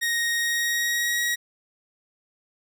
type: tone with pitch glide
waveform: sawtooth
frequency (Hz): 1869 to 1902.8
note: A#6 to A#6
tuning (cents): +4 to +35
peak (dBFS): -19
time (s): 0.01-1.36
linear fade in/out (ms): 20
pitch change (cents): +31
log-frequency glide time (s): 0.35-1.21
effects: none